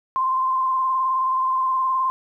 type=tone with vibrato; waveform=sine; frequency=1044 Hz; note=C6; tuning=4 cents flat; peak=-18 dBFS; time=0.16-2.1 s; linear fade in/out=0 ms; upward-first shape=square; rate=19 Hz; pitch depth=21 cents each way; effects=10-bit